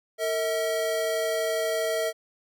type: tone pair together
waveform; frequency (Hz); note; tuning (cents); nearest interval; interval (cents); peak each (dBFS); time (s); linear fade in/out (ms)
square; 454.3 / 642.5; A#4 / E5; -45 / -45; tritone; 600; -30 / -27; 0.18-2.13; 50
effects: none